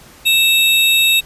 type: tone pair together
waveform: square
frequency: 2637 / 3761 Hz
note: E7 / A#7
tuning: 0 / +15 cents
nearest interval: tritone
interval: 615 cents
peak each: -14 / -13 dBFS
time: 0.25-1.21 s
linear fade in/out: 20 ms
effects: pink hiss -42 dBFS RMS until 1.25 s + resampled to 32000 Hz